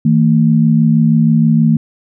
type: tone pair together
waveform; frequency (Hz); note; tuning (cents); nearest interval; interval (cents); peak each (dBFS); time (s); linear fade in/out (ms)
sine; 160 / 226.3; D#3 / A3; +49 / +49; tritone; 600; -10; 0.05-1.77; 5
effects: none

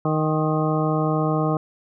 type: harmonic tone with a mistuned harmonic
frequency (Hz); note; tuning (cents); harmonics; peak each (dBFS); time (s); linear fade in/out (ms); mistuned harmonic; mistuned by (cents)
155.56; D#3; 0; 1 / 2 / 3 / 4 / 5 / 7 / 8; -22 / -25 / -27 / -28 / -29 / -30 / -31; 0.05-1.57; 2; 7; -24
effects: none

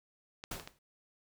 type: clicks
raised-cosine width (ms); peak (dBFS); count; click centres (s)
0.2; -26; 3; 0.439 / 0.598 / 0.675
type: noise with exponential decay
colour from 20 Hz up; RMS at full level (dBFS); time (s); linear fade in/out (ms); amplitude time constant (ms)
pink; -37; 0.51-0.79; 5; 60
effects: none

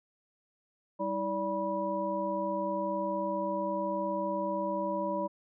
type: tone cluster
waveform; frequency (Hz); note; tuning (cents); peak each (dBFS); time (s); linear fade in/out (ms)
sine; 196 / 319.8 / 579 / 975; G3 / D#4 / D5 / B5; 0 / +48 / -25 / -23; -38 / -37 / -33 / -34; 0.99-5.28; 20
effects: none

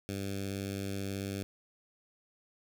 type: tone with notch filter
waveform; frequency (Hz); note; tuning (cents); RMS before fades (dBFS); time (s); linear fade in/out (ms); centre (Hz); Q
10% pulse; 98.4; G2; +7; -37; 0.09-1.43; 0; 1000; 0.52
effects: none

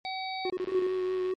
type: harmonic tone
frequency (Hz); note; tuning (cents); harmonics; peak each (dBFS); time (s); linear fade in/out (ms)
759; F#5; +44; 1 / 3 / 5 / 6; -34 / -39 / -41 / -42; 0.05-0.5; 0
type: tone bursts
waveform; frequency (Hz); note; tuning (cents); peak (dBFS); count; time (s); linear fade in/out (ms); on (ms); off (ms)
triangle; 367.4; F#4; -12; -26; 6; 0.45-0.868; 2; 48; 26
type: click train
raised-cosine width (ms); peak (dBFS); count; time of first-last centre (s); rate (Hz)
0.3; -31; 73; 0.58-1.312; 98.4
type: tone with vibrato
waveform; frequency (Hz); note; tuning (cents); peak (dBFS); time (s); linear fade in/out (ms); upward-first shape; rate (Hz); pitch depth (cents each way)
triangle; 370; F#4; 0; -25; 0.69-1.34; 5; triangle; 5.1; 19
effects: MP3 48 kbps

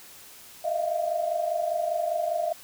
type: tone cluster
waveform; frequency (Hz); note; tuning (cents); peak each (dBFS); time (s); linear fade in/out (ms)
sine; 620 / 670 / 695; D#5 / E5 / F5; -6 / +28 / -9; -29; 0.64-2.53; 10
effects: white hiss -48 dBFS RMS until 2.63 s

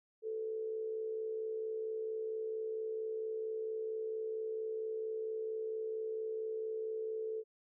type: tone with amplitude modulation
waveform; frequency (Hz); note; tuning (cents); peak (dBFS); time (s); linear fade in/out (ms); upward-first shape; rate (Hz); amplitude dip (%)
sine; 440; A4; 0; -34; 0.22-7.44; 50; sine; 64.4; 45
effects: none

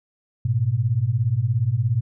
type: beating tone pair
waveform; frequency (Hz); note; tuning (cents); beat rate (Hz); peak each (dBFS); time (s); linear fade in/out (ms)
sine; 105.5 / 122.5; G#2 / B2; +28 / -14; 17; -22 / -20; 0.45-2.01; 5
effects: none

